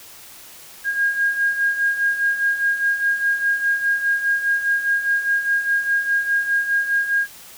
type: beating tone pair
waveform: sine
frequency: 1622 / 1626.9 Hz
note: G#6 / G#6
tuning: -41 / -36 cents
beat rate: 4.9 Hz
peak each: -24 / -18 dBFS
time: 0.84-7.28 s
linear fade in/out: 50 ms
effects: white hiss -42 dBFS RMS until 7.57 s